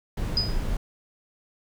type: noise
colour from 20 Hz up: brown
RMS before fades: -27 dBFS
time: 0.17-0.77 s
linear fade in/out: 5 ms
type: tone with exponential decay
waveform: sine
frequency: 4978 Hz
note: D#8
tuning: in tune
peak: -18 dBFS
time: 0.37-0.61 s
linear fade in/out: 2 ms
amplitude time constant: 51 ms
effects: none